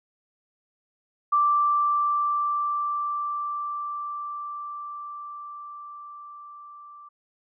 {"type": "tone with level ramp", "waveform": "sine", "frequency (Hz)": 1173, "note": "D6", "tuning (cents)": -2, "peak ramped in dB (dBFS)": [-17, -43], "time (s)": [1.32, 7.09], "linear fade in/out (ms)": 10, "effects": []}